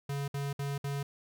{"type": "tone bursts", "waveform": "square", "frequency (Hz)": 140.8, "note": "C#3", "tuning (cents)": 27, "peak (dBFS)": -33, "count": 4, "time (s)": [0.09, 1.03], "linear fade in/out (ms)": 5, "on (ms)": 190, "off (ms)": 60, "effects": []}